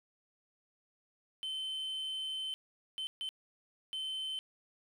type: tone bursts at uneven times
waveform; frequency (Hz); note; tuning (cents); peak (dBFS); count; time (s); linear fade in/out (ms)
sine; 3074; G7; -35; -33; 4; 1.43-2.54 / 2.98-3.07 / 3.21-3.29 / 3.93-4.39; 0
effects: tanh soft clip ceiling -35 dBFS + 11-bit